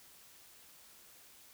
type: silence
effects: white hiss -59 dBFS RMS until 1.53 s